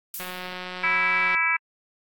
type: noise with exponential decay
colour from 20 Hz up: violet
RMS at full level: -29 dBFS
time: 0.14-0.65 s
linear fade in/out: 2 ms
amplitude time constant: 110 ms
type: click train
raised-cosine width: 0.3 ms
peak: -18 dBFS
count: 210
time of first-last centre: 0.2-1.348 s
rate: 182 Hz
type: harmonic tone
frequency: 329.6 Hz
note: E4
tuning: in tune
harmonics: 3 / 4 / 5 / 6 / 7 / 8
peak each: -30 / -29 / -28 / -29 / -22 / -35 dBFS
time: 0.83-1.57 s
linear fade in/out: 10 ms
effects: AAC 64 kbps